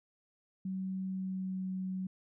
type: tone with pitch glide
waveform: sine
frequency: 189 to 187.26 Hz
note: F#3 to F#3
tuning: +37 to +21 cents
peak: -34 dBFS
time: 0.65-2.07 s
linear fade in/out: 5 ms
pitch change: -16 cents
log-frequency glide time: 1.06-1.65 s
effects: none